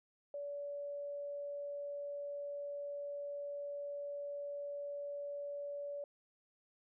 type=tone; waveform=sine; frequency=573 Hz; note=D5; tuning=43 cents flat; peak=-40 dBFS; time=0.34-6.04 s; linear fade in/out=2 ms; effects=none